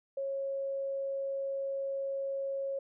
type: tone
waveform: sine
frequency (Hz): 547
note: C#5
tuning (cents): -23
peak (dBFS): -32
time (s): 0.17-2.79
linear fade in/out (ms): 5
effects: none